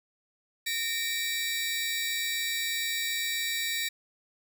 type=tone cluster; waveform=sawtooth; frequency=1841 / 2318 / 3886 Hz; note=A#6 / D7 / B7; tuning=-22 / -23 / -29 cents; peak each=-30 dBFS; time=0.66-3.89 s; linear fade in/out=10 ms; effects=none